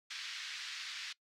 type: band-pass noise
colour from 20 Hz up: white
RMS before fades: -44 dBFS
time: 0.1-1.13 s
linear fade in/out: 10 ms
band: 1500 to 4900 Hz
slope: 24 dB/octave
effects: noise-tail reverb RT60 0.1 s tail -21 dB re dry